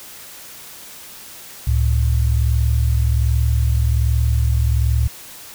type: tone pair together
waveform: sine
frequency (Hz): 69.3 / 110.58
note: C#2 / A2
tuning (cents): 0 / +9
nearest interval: minor sixth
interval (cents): 809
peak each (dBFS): -15 / -18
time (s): 1.67-5.08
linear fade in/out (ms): 5
effects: white hiss -38 dBFS RMS until 5.54 s